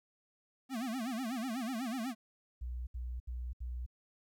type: tone with vibrato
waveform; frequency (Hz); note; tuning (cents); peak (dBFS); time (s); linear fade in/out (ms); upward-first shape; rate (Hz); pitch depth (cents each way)
square; 242; B3; -35; -36; 0.69-2.15; 50; sine; 8.1; 190
type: tone bursts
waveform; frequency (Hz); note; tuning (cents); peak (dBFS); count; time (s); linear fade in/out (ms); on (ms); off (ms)
sine; 61.2; B1; -15; -37; 4; 2.61-3.863; 10; 260; 71
effects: 13-bit